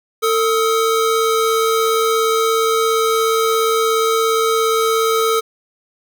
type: tone pair together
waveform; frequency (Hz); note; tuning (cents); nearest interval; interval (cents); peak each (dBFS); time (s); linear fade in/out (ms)
square; 449.7 / 1272; A4 / D#6; +38 / +38; octave + tritone; 1800; -16 / -19; 0.22-5.41; 20
effects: none